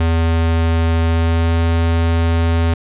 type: tone with pitch glide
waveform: square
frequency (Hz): 82.41 to 83.18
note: E2 to E2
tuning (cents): 0 to +16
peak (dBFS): -13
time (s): 0-2.74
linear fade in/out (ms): 5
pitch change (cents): +16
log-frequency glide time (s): 1.03-1.59
effects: resampled to 8000 Hz + 9-bit

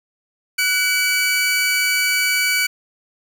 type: tone pair together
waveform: sawtooth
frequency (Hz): 1480 / 2289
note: F#6 / D7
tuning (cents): 0 / -45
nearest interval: minor sixth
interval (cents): 755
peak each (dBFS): -18 / -14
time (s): 0.58-2.67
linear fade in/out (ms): 10
effects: 8-bit

